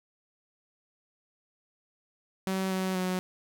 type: tone with pitch steps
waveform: sawtooth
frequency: 190 / 187.8 / 184 Hz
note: F#3 / F#3 / F#3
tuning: +46 / +26 / -9 cents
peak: -24 dBFS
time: 2.47-3.19 s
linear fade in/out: 0 ms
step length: 240 ms
effects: none